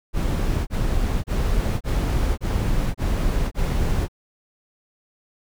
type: noise bursts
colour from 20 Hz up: brown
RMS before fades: -21 dBFS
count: 7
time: 0.13-4.084 s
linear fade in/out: 50 ms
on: 540 ms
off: 29 ms
effects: none